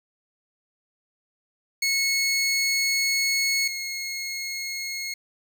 20% pulse tone pair in turn, 2190 / 2164 Hz, C#7 / C#7, -22 / -42 cents, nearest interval unison, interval 20 cents, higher first, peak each -16 / -24 dBFS, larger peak first, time 1.82-3.68 / 3.68-5.14 s, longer first, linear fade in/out 5 ms, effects none

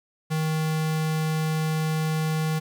square tone with notch filter, 157.3 Hz, D#3, 19 cents sharp, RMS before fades -25 dBFS, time 0.3-2.6 s, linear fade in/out 20 ms, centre 340 Hz, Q 1.5, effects 10-bit

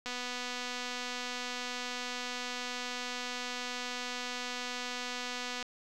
click train, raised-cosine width 0.2 ms, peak -21 dBFS, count 1376, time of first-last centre 0.06-5.627 s, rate 247 Hz, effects none

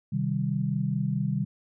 sine chord, C minor, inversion none, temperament equal, 130.81 / 155.56 / 196 Hz, C3 / Eb3 / G3, 0 / 0 / 0 cents, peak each -29 dBFS, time 0.12-1.45 s, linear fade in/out 10 ms, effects none

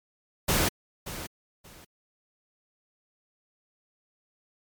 pink noise with echo, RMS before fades -24 dBFS, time 0.48-0.69 s, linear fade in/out 10 ms, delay 580 ms, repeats 2, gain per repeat -13 dB, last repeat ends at 1.85 s, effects MP3 96 kbps

